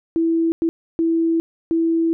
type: tone bursts at uneven times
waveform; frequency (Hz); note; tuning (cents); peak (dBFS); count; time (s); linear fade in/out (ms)
sine; 329.6; E4; 0; -15; 4; 0.16-0.52 / 0.62-0.69 / 0.99-1.4 / 1.71-2.13; 0
effects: none

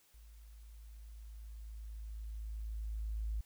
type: tone with level ramp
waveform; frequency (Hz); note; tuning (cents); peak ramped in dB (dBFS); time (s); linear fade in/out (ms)
sine; 54; A1; -32; -54 to -34; 0.14-3.41; 5
effects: white hiss -69 dBFS RMS until 3.45 s

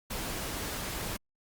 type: noise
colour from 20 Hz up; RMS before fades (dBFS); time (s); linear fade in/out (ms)
pink; -36; 0.1-1.17; 10
effects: Opus 48 kbps

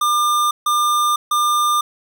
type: tone bursts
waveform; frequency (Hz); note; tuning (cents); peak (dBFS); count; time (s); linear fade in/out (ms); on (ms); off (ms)
square; 1200; D6; +37; -15; 3; 0.01-1.81; 5; 500; 150
effects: none

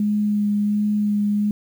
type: tone with vibrato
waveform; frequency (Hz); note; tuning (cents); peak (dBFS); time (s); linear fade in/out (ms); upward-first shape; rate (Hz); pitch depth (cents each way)
sine; 207.7; G#3; 0; -17; 0-1.51; 2; sine; 1.4; 13
effects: 8-bit

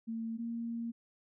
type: tone pair in turn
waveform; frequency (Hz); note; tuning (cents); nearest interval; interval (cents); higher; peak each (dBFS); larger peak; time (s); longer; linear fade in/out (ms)
sine; 226.6 / 232.2; A#3 / A#3; -49 / -7; unison; 42; second; -35 / -35; neither; 0.07-0.38 / 0.38-0.92; second; 20
effects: none

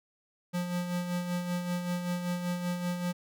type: tone with tremolo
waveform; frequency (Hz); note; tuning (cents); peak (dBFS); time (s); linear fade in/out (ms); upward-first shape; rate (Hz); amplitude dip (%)
square; 177; F3; +23; -29; 0.53-3.13; 20; sine; 5.2; 50
effects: none

